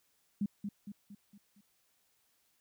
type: tone with echo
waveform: sine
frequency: 203.4 Hz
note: G#3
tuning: 36 cents flat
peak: -29 dBFS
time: 0.41-0.46 s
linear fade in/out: 5 ms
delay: 230 ms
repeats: 5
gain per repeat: -6 dB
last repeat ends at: 1.61 s
effects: white hiss -74 dBFS RMS until 2.6 s